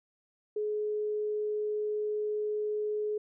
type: tone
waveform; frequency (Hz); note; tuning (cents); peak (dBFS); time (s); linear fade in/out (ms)
sine; 422.6; G#4; +30; -29; 0.56-3.18; 5
effects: none